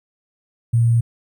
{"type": "tone with sample-and-hold", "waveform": "sine", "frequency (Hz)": 116.54, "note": "A#2", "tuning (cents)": 0, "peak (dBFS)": -12, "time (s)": [0.73, 1.01], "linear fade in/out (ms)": 10, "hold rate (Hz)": 8820, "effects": []}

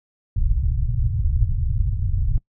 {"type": "low-pass noise", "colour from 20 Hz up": "pink", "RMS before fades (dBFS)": -20, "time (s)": [0.36, 2.38], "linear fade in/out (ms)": 2, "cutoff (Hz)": 130, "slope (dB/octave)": 48, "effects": ["noise-tail reverb RT60 0.1 s tail -22 dB re dry"]}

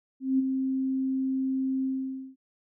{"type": "tone with ADSR envelope", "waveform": "sine", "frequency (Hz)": 264.3, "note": "C4", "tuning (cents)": 18, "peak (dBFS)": -19, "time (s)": [0.2, 2.36], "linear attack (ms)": 190, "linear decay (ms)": 20, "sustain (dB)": -6, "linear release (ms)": 520, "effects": []}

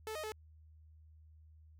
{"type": "tone with pitch steps", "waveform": "sawtooth", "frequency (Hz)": [436.3, 621, 431.9], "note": ["A4", "D#5", "A4"], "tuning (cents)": [-15, -3, -32], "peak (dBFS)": -36, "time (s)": [0.07, 0.319], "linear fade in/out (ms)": 0, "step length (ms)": 83, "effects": ["added 78 Hz sine -57 dBFS peak until 1.79 s"]}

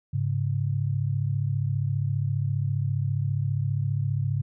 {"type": "tone pair together", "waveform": "sine", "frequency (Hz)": [103.83, 138.7], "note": ["G#2", "C#3"], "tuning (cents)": [0, 1], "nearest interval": "perfect fourth", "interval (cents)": 501, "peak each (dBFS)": -26, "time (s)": [0.13, 4.42], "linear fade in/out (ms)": 10, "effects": []}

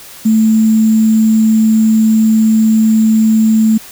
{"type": "tone with sample-and-hold", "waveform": "sine", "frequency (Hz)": 220, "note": "A3", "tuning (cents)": 0, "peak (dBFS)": -6, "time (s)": [0.25, 3.78], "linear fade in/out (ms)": 10, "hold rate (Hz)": 7350, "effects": ["white hiss -34 dBFS RMS until 3.91 s"]}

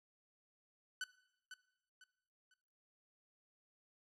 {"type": "tone with echo", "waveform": "sawtooth", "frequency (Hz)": 1500, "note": "F#6", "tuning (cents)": 23, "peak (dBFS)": -35, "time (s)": [1.01, 1.04], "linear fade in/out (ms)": 2, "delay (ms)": 500, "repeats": 3, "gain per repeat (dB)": -10, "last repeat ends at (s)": 2.54, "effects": ["noise-tail reverb RT60 0.8 s tail -19 dB re dry", "low-pass 9000 Hz 12 dB/octave"]}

